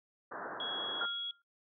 white low-pass noise, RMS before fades -42 dBFS, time 0.31-1.06 s, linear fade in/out 10 ms, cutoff 1700 Hz, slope 96 dB/octave
sine tone, 3329 Hz, G#7, 3 cents sharp, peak -36 dBFS, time 0.6-1.31 s, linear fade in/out 2 ms
sine tone with exponential decay, 1396.9 Hz, F6, in tune, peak -31 dBFS, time 1.01-1.42 s, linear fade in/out 2 ms, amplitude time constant 87 ms
effects noise-tail reverb RT60 0.2 s tail -24 dB re dry + high-pass 300 Hz 12 dB/octave

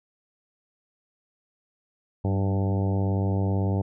harmonic tone with a mistuned harmonic, 98 Hz, G2, in tune, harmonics 1 / 2 / 3 / 4 / 5 / 6 / 7 / 8 / 9, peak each -23 / -29 / -33 / -35 / -37 / -39 / -40 / -41 / -42 dBFS, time 2.24-3.82 s, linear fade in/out 10 ms, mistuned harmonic 2, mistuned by -47 cents, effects none

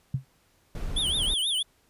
sine tone with exponential decay, 133.2 Hz, C3, 31 cents sharp, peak -20 dBFS, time 0.14-0.25 s, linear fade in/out 5 ms, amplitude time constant 23 ms
brown noise, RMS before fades -32 dBFS, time 0.75-1.34 s, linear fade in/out 2 ms
square tone with vibrato, 3302 Hz, G#7, 11 cents flat, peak -25 dBFS, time 0.96-1.63 s, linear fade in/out 10 ms, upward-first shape triangle, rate 6.2 Hz, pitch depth 220 cents each way
effects pink hiss -65 dBFS RMS until 1.89 s + resampled to 32000 Hz

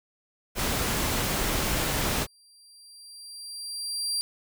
pink noise, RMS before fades -27 dBFS, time 0.55-2.27 s, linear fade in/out 50 ms
30% pulse tone with exponential growth, 4730 Hz, D8, 12 cents sharp, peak -22 dBFS, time 1.91-4.21 s, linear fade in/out 0 ms, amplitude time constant 500 ms
effects none

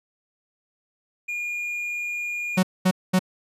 triangle tone, 2426 Hz, D#7, 44 cents flat, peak -25 dBFS, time 1.28-2.58 s, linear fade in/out 10 ms
45% pulse tone bursts, 185.2 Hz, F#3, 2 cents sharp, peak -16 dBFS, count 3, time 2.57-3.193 s, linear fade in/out 10 ms, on 61 ms, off 220 ms
effects resampled to 32000 Hz

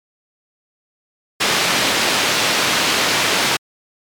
white band-pass noise, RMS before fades -17 dBFS, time 1.4-3.57 s, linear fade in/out 10 ms, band 140 to 4200 Hz, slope 12 dB/octave, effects MP3 96 kbps

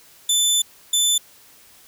20% pulse tone bursts at uneven times, 3520 Hz, A7, in tune, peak -10 dBFS, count 2, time 0.29-0.62 / 0.93-1.18 s, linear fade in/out 5 ms, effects white hiss -50 dBFS RMS until 1.87 s

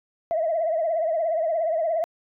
sine tone with vibrato, 652 Hz, E5, 19 cents flat, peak -20 dBFS, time 0.31-2.04 s, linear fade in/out 0 ms, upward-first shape triangle, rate 17 Hz, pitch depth 110 cents each way, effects tanh soft clip ceiling -16 dBFS

